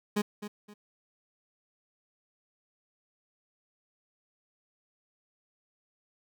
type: tone with echo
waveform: 30% pulse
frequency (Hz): 207.7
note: G#3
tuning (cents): 0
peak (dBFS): -23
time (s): 0.16-0.22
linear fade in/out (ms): 10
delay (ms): 260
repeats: 2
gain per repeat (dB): -11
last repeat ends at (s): 0.74
effects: none